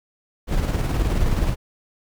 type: noise with tremolo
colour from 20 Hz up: brown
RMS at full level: -19 dBFS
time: 0.47-1.56 s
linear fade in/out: 50 ms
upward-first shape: square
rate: 19 Hz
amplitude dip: 35%
effects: none